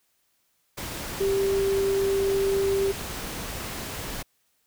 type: tone in noise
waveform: sine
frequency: 392 Hz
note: G4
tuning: in tune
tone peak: -21 dBFS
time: 1.2-2.92 s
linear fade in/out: 10 ms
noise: pink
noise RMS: -34 dBFS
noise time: 0.77-4.23 s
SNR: +10 dB
effects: white hiss -70 dBFS RMS until 4.66 s